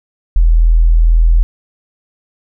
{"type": "tone", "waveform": "sine", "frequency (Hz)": 41.09, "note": "E1", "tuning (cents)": -5, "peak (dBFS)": -5, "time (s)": [0.36, 1.43], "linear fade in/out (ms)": 0, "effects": []}